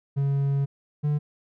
triangle tone pair in turn, 139.2 / 147.86 Hz, C#3 / D3, +8 / +12 cents, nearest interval minor second, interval 104 cents, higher second, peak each -19 dBFS, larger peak neither, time 0.16-0.66 / 1.03-1.19 s, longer first, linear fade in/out 20 ms, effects none

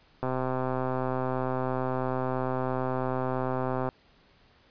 click train, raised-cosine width 1 ms, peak -16 dBFS, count 473, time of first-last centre 0.23-3.889 s, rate 129 Hz, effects pink hiss -61 dBFS RMS until 4.7 s + resampled to 11025 Hz

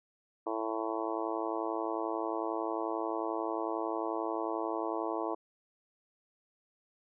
harmonic tone, 111.2 Hz, A2, 19 cents sharp, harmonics 3 / 4 / 5 / 6 / 7 / 8 / 9 / 10, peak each -37 / -39 / -42 / -39 / -43 / -41 / -41 / -43 dBFS, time 0.46-5.35 s, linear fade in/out 10 ms, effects none

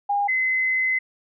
sine tone pair in turn, 811 / 2044 Hz, G#5 / C7, -41 / -41 cents, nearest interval octave + major third, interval 1600 cents, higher second, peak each -19 dBFS, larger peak neither, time 0.09-0.28 / 0.28-0.99 s, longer second, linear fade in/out 10 ms, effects none

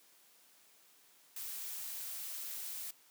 blue noise, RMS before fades -43 dBFS, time 1.36-2.91 s, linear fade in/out 5 ms, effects white hiss -65 dBFS RMS until 3.1 s + high-pass 200 Hz 12 dB/octave

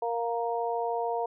harmonic tone, 233.6 Hz, A#3, 4 cents sharp, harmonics 2 / 3 / 4, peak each -31 / -31 / -33 dBFS, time 0.02-1.26 s, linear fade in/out 5 ms, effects none

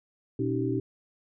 sine tone cluster, 121 / 278.6 / 317 / 386 Hz, B2 / C#4 / D#4 / G4, -35 / +9 / +32 / -27 cents, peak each -31 dBFS, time 0.39-0.8 s, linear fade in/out 5 ms, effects none

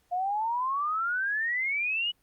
sine exponential sweep, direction up, 702 to 2960 Hz, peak -26 dBFS, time 0.11-2.12 s, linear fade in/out 20 ms, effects pink hiss -69 dBFS RMS until 2.22 s + Opus 48 kbps

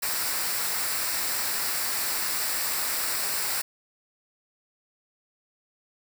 white noise with comb filter, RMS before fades -28 dBFS, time 0.02-3.62 s, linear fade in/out 10 ms, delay 0.31 ms, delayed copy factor -0.55, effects none

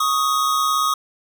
square tone pair together, 1111.3 / 1249 Hz, C#6 / D#6, +4 / +6 cents, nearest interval major second, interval 202 cents, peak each -23 / -19 dBFS, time 0-0.94 s, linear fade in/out 5 ms, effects none

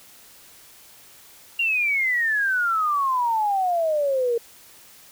sine exponential sweep, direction down, 2800 to 459.4 Hz, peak -19 dBFS, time 1.59-4.38 s, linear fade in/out 5 ms, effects white hiss -49 dBFS RMS until 5.11 s

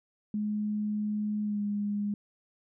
sine tone with pitch glide, 210.3 to 205.4 Hz, G#3 to G#3, +22 to -19 cents, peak -28 dBFS, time 0.34-2.14 s, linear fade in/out 2 ms, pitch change -41 cents, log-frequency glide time 1.43-1.61 s, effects none

